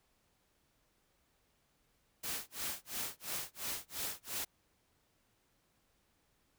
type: noise with tremolo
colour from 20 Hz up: white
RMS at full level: -38 dBFS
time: 2.23-4.45 s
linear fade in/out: 10 ms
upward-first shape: sine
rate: 2.9 Hz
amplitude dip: 100%
effects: pink hiss -75 dBFS RMS until 6.58 s